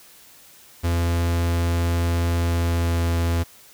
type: tone with pitch glide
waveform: 45% pulse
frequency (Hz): 85.2 to 84.51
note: F2 to E2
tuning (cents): -42 to +44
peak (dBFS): -19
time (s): 0.83-3.44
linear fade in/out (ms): 20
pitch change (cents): -14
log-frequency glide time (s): 2.35-3.08
effects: white hiss -49 dBFS RMS until 3.73 s